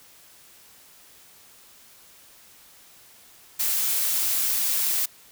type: noise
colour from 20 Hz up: blue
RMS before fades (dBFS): -24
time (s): 3.59-5.06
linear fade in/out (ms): 10
effects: white hiss -52 dBFS RMS until 5.31 s